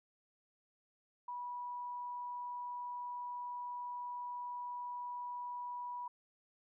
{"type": "tone", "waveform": "sine", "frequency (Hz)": 977, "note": "B5", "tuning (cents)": -19, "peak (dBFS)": -40, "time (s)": [1.28, 6.08], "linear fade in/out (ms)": 5, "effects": []}